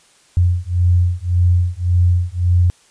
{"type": "beating tone pair", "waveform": "sine", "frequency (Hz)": [87.7, 89.5], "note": ["F2", "F2"], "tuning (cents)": [8, 43], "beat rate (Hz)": 1.8, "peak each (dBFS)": -15, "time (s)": [0.37, 2.7], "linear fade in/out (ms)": 0, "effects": ["white hiss -52 dBFS RMS until 2.9 s", "resampled to 22050 Hz"]}